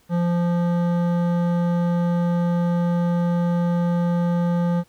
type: tone with hard clipping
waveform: triangle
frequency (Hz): 173.3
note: F3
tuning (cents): -13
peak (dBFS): -20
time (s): 0.09-4.84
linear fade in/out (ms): 50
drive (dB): 17
effects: pink hiss -59 dBFS RMS until 4.88 s